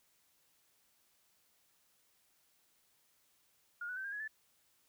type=tone with pitch steps; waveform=sine; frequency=1423 / 1482.6 / 1544.6 / 1609.3 / 1676.7 / 1746.9 Hz; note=F6 / F#6 / G6 / G6 / G#6 / A6; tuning=+32 / +3 / -26 / +45 / +16 / -13 cents; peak=-39 dBFS; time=3.81-4.278 s; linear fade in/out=5 ms; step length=78 ms; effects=white hiss -73 dBFS RMS until 4.88 s